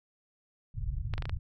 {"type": "low-pass noise", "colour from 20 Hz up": "pink", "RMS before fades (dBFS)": -34, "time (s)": [0.74, 1.39], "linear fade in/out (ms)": 20, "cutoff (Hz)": 140, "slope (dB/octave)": 48}
{"type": "clicks", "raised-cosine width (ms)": 0.3, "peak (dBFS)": -22, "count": 5, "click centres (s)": [1.138, 1.18, 1.223, 1.255, 1.295]}
{"effects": []}